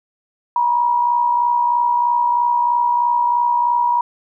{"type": "tone with amplitude modulation", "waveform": "sine", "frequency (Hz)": 961, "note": "B5", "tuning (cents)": -48, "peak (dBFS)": -11, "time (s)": [0.56, 4.01], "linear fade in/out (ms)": 2, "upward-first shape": "sine", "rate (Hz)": 63.1, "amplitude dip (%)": 50, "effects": []}